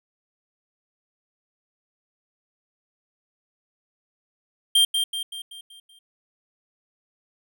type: tone with echo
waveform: square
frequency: 3181 Hz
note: G7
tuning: 25 cents sharp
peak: -15 dBFS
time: 4.75-4.85 s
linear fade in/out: 5 ms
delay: 190 ms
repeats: 6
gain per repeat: -6 dB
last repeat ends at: 5.99 s
effects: none